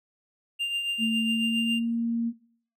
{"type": "tone with tremolo", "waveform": "triangle", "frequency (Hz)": 2794, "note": "F7", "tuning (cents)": 0, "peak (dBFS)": -23, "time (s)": [0.59, 1.8], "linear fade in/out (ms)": 20, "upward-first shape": "triangle", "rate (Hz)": 7.3, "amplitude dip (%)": 55}
{"type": "tone with pitch glide", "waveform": "sine", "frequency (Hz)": [225.3, 232.2], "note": ["A3", "A#3"], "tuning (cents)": [41, -7], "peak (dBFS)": -24, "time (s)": [0.98, 2.33], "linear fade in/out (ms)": 50, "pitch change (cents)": 52, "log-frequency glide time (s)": [1.28, 1.86]}
{"effects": ["noise-tail reverb RT60 0.6 s tail -21 dB re dry"]}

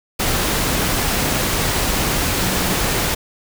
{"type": "tone in noise", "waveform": "sine", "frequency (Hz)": 185, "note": "F#3", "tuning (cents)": 0, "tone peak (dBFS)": -26, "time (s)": [2.4, 2.75], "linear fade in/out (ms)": 10, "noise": "pink", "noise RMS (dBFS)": -19, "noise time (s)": [0.19, 3.15], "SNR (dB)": -10, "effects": []}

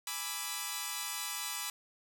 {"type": "chord", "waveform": "5% pulse", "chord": "E dominant seventh", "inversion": "first", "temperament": "equal", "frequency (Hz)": [830.6, 987.8, 1174.7, 1318.5], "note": ["G#5", "B5", "D6", "E6"], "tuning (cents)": [0, 0, 0, 0], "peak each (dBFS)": [-32, -28, -29, -32], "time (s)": [0.07, 1.7], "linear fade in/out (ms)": 2, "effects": []}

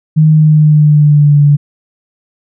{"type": "tone with pitch glide", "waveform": "sine", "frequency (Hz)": [155.56, 145.14], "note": ["D#3", "D3"], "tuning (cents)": [0, -20], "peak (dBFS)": -3, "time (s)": [0.16, 1.57], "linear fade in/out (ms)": 20, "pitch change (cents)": -120, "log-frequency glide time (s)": [0.31, 1.41], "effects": []}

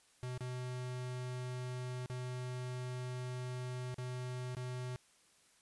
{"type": "tone with dropouts", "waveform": "square", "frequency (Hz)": 125.8, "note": "B2", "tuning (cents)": 32, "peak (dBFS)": -40, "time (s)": [0.23, 4.96], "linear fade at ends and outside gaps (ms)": 0, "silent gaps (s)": [[0.377, 0.407], [2.06, 2.099], [3.943, 3.983], [4.55, 4.568]], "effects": ["white hiss -68 dBFS RMS until 5.61 s", "resampled to 24000 Hz"]}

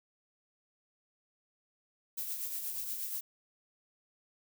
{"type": "noise with tremolo", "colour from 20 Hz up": "violet", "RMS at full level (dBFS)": -36, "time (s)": [2.17, 3.21], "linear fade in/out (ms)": 10, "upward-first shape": "triangle", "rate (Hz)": 8.4, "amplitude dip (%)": 50, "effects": []}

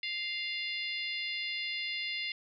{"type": "harmonic tone", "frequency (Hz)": 698.5, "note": "F5", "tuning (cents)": 0, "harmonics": [3, 4, 5, 6, 7], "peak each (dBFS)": [-37, -39, -41, -43, -44], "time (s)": [0.03, 2.32], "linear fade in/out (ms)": 2, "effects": []}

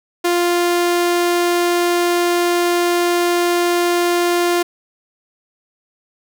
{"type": "tone", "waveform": "sawtooth", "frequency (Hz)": 349.2, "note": "F4", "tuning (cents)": 0, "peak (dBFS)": -10, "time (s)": [0.24, 4.63], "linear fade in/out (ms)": 10, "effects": []}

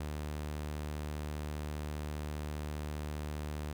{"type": "tone", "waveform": "sawtooth", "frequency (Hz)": 75, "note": "D2", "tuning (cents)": 37, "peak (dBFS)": -33, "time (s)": [0, 3.73], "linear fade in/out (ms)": 5, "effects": []}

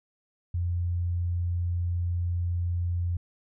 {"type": "tone", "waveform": "sine", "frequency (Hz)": 87.31, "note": "F2", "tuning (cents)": 0, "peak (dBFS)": -25, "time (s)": [0.54, 3.17], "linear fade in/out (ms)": 5, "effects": []}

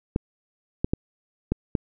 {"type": "clicks", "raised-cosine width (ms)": 3, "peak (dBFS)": -9, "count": 5, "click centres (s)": [0.161, 0.845, 0.935, 1.52, 1.752], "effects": []}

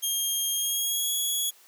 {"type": "tone with pitch glide", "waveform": "10% pulse", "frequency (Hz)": [3223, 3354], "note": ["G7", "G#7"], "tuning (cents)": [47, 16], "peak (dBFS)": -18, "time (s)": [0.02, 1.51], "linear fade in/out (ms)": 20, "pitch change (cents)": 69, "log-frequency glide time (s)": [0.53, 1.13], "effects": ["white hiss -56 dBFS RMS until 1.67 s", "high-pass 400 Hz 12 dB/octave"]}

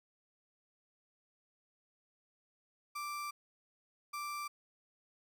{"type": "tone bursts at uneven times", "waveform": "35% pulse", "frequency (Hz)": 1174.7, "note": "D6", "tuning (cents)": 0, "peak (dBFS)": -37, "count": 2, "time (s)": [[2.95, 3.31], [4.13, 4.48]], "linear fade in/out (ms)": 10, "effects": []}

